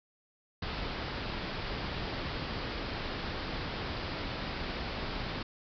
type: low-pass noise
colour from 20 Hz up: pink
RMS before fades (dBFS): -37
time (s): 0.62-5.43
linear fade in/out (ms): 5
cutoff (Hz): 5100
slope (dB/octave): 96
effects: none